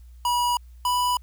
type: tone pair in turn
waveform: square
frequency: 970 / 987 Hz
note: B5 / B5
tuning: -31 / -1 cents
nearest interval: unison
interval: 30 cents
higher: second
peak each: -21 dBFS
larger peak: neither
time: 0.25-0.57 / 0.85-1.17 s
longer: neither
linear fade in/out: 2 ms
effects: added 60 Hz sine -43 dBFS peak until 1.22 s + white hiss -66 dBFS RMS until 1.22 s